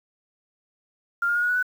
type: tone with pitch steps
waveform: sine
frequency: 1396.9 / 1415.6 / 1434.5 / 1453.7 / 1473.1 / 1492.8 Hz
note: F6 / F6 / F6 / F#6 / F#6 / F#6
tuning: 0 / +23 / +46 / -31 / -8 / +15 cents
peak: -20 dBFS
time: 1.22-1.628 s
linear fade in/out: 5 ms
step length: 68 ms
effects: 8-bit